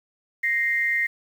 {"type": "tone pair together", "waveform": "sine", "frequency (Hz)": [1864.7, 2093], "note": ["A#6", "C7"], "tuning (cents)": [0, 0], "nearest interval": "major second", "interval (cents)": 200, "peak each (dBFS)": -23, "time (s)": [0.43, 1.07], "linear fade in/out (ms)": 10, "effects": ["8-bit"]}